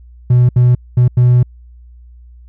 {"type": "tone bursts at uneven times", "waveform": "triangle", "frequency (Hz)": 123.47, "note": "B2", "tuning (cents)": 0, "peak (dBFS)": -3, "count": 4, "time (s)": [[0.3, 0.49], [0.56, 0.75], [0.97, 1.08], [1.17, 1.43]], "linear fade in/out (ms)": 5, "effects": ["tanh soft clip ceiling 0 dBFS", "added 60 Hz sine -36 dBFS peak until 2.48 s"]}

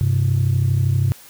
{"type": "tone pair together", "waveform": "sine", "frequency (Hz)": [97.5, 130.15], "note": ["G2", "C3"], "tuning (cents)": [-9, -9], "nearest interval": "perfect fourth", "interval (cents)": 500, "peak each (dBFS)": -16, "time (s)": [0.01, 1.12], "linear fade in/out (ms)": 0, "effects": ["tanh soft clip ceiling -10 dBFS", "white hiss -44 dBFS RMS until 1.29 s"]}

